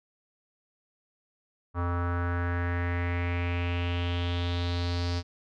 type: tone with low-pass filter sweep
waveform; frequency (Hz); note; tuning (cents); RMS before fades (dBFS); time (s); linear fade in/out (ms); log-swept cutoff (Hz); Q
square; 87.31; F2; 0; -29; 1.74-5.23; 50; 1200 to 4900; 4.2
effects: none